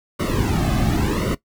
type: noise with flanger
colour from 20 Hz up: brown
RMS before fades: -20 dBFS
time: 0.19-1.35 s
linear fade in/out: 10 ms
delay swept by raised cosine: 1.2 to 2.16 ms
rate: 0.91 Hz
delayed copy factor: -1
effects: noise-tail reverb RT60 0.1 s tail -17 dB re dry